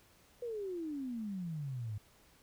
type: exponential sweep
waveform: sine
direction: down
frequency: 493.9 to 101.2 Hz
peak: -37 dBFS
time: 0.42-1.98 s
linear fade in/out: 5 ms
effects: pink hiss -65 dBFS RMS until 2.42 s